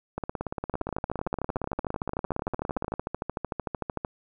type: two click trains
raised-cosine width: 1 ms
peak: -16 / -15 dBFS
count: 49 / 45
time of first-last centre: 0.18-2.939 / 0.74-4.048 s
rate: 17.4 / 13.3 Hz
effects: none